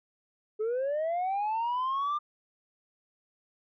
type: linear sweep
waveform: sine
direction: up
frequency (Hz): 418.6 to 1204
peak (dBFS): -25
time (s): 0.59-2.19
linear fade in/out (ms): 20
effects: tanh soft clip ceiling -26 dBFS